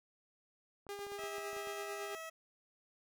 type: clicks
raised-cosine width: 1 ms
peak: -40 dBFS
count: 10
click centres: 0.867 / 0.991 / 1.067 / 1.119 / 1.192 / 1.237 / 1.383 / 1.531 / 1.566 / 1.672 s
type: tone with tremolo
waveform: sawtooth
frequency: 404.1 Hz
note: G#4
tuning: 47 cents flat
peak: -37 dBFS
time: 0.89-2.15 s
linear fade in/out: 0 ms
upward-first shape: sine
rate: 9 Hz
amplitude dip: 40%
type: tone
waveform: 15% pulse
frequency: 647 Hz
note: E5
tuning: 32 cents flat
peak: -38 dBFS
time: 1.18-2.3 s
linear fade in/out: 10 ms
effects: none